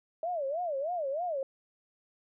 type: tone with vibrato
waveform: sine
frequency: 622.3 Hz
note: D#5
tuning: in tune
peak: -30 dBFS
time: 0.23-1.43 s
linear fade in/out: 2 ms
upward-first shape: sine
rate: 3.2 Hz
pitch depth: 260 cents each way
effects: none